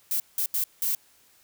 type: noise bursts at uneven times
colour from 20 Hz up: violet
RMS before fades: -26 dBFS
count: 4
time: 0.11-0.2 / 0.38-0.46 / 0.54-0.64 / 0.82-0.95 s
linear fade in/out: 2 ms
effects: white hiss -60 dBFS RMS until 1.43 s